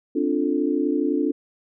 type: chord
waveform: sine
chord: D minor seventh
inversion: third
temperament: equal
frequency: 261.6 / 293.7 / 349.2 / 440 Hz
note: C4 / D4 / F4 / A4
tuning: 0 / 0 / 0 / 0 cents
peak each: -26 / -22 / -26 / -28 dBFS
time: 0.15-1.32 s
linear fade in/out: 10 ms
effects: none